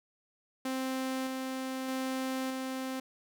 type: tone with tremolo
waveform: sawtooth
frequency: 261.8 Hz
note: C4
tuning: 1 cent sharp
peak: -28 dBFS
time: 0.65-3 s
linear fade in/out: 5 ms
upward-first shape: square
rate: 0.81 Hz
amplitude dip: 25%
effects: none